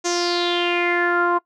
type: tone with low-pass filter sweep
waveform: sawtooth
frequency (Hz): 349.2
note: F4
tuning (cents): 0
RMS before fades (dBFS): -20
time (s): 0.04-1.39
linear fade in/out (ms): 20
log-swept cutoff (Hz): 6500 to 1100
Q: 5.9
effects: noise-tail reverb RT60 0.1 s tail -20 dB re dry